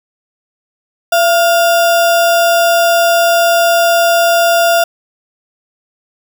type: tone with sample-and-hold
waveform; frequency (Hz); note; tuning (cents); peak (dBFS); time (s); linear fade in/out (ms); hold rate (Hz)
sine; 679; F5; -49; -7; 1.12-4.84; 5; 2100
effects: none